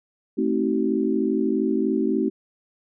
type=chord; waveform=sine; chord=A diminished seventh; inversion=none; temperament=just; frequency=220 / 264 / 316.8 / 380.2 Hz; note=A3 / C4 / Eb4 / Gb4; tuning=0 / +16 / +31 / +47 cents; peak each=-25 dBFS; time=0.37-2.3 s; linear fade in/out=20 ms; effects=none